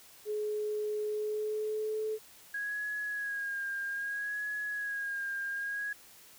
sine tone with pitch glide, 423.1 to 433.7 Hz, G#4 to A4, +32 to -25 cents, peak -31 dBFS, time 0.25-2.19 s, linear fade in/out 50 ms, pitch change +43 cents, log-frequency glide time 1.07-2.07 s
sine tone with vibrato, 1645 Hz, G#6, 17 cents flat, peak -33 dBFS, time 2.54-5.93 s, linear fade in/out 5 ms, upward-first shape sine, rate 0.62 Hz, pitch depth 43 cents each way
effects white hiss -56 dBFS RMS until 6.38 s

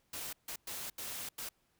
white noise bursts at uneven times, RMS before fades -42 dBFS, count 5, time 0.13-0.33 / 0.48-0.56 / 0.67-0.9 / 0.98-1.29 / 1.38-1.49 s, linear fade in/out 5 ms, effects pink hiss -75 dBFS RMS until 1.79 s

